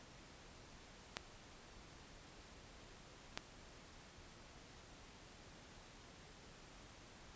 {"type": "clicks", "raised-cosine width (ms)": 0.2, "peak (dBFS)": -22, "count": 2, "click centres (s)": [1.169, 3.375], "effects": ["pink hiss -59 dBFS RMS until 7.35 s", "resampled to 16000 Hz"]}